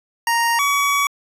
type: tone pair in turn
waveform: 25% pulse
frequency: 932.3 / 1132.8 Hz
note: A#5 / C#6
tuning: 0 / +37 cents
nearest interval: minor third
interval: 337 cents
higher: second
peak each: -12 dBFS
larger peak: neither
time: 0.27-0.59 / 0.59-1.07 s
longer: second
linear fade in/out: 2 ms
effects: resampled to 32000 Hz

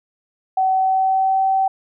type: tone with pitch glide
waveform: sine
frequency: 758 to 769 Hz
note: F#5 to G5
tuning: +42 to -33 cents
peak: -14 dBFS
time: 0.57-1.68 s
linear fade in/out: 5 ms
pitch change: +25 cents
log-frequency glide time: 0.71-1.45 s
effects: none

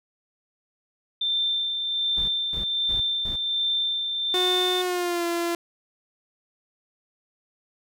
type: tone with tremolo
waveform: sine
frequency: 3571 Hz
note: A7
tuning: 25 cents sharp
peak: -21 dBFS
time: 1.21-4.82 s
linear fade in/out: 5 ms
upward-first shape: sine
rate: 1.3 Hz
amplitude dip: 40%
type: noise bursts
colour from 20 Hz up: brown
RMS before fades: -35 dBFS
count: 4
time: 2.17-3.36 s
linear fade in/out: 2 ms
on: 110 ms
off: 250 ms
type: tone with pitch glide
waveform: sawtooth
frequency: 364.3 to 341.9 Hz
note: F#4 to F4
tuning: -27 to -37 cents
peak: -20 dBFS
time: 4.34-5.55 s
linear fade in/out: 2 ms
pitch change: -110 cents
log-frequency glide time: 4.83-5.25 s
effects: none

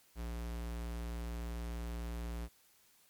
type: tone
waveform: square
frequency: 58.27 Hz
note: A#1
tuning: in tune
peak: -39 dBFS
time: 0.15-2.49 s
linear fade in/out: 50 ms
effects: white hiss -67 dBFS RMS until 3.09 s + MP3 96 kbps

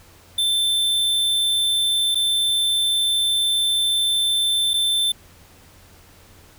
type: tone with dropouts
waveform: square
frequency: 3547 Hz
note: A7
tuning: 13 cents sharp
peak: -18 dBFS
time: 0.38-5.12 s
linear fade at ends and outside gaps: 5 ms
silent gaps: 2.147-2.154 / 4.735-4.739 s
effects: added 88 Hz sine -53 dBFS peak until 6.58 s + pink hiss -50 dBFS RMS until 6.58 s

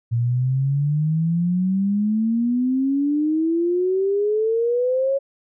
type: exponential sweep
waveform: sine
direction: up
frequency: 115.4 to 554.4 Hz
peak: -17 dBFS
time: 0.11-5.19 s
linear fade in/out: 20 ms
effects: none

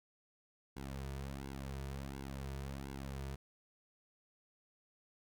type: tone with flanger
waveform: sawtooth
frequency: 68 Hz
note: C#2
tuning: 33 cents flat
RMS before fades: -44 dBFS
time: 0.76-3.36 s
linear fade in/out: 10 ms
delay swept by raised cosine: 1.6 to 3.8 ms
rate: 1.4 Hz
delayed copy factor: -0.85
effects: none

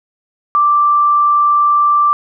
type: tone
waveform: sine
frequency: 1174.7 Hz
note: D6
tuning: in tune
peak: -8 dBFS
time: 0.55-2.13 s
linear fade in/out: 0 ms
effects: none

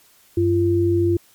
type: tone pair together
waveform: sine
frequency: 95.67 / 343 Hz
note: G2 / F4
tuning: -42 / -31 cents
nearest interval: octave + minor seventh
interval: 2211 cents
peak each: -20 / -16 dBFS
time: 0.37-1.17 s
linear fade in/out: 5 ms
effects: white hiss -54 dBFS RMS until 1.34 s + MP3 96 kbps

